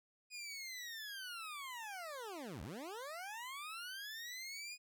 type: linear two-way sweep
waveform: 20% pulse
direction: down then up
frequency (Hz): 2489 to 64.9 to 2489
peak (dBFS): -40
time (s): 0.3-4.78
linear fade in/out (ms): 50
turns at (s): 2.62
effects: none